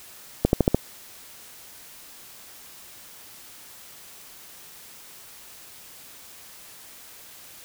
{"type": "accelerating click train", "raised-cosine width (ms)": 2, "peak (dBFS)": -3, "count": 5, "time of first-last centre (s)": [0.45, 0.746], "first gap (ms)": 81, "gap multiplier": 0.94, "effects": ["white hiss -46 dBFS RMS until 7.64 s"]}